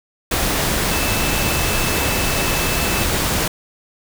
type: tone in noise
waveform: sine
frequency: 2625 Hz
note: E7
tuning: 8 cents flat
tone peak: -27 dBFS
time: 0.91-3.04 s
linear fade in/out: 5 ms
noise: pink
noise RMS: -19 dBFS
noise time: 0.31-3.48 s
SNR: -11 dB
effects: none